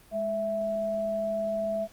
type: tone pair together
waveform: sine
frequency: 207.7 / 659.3 Hz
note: G#3 / E5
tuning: 0 / 0 cents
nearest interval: octave + minor sixth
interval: 2000 cents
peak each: -36 / -27 dBFS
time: 0.11-1.88 s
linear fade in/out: 50 ms
effects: pink hiss -56 dBFS RMS until 1.92 s + Opus 32 kbps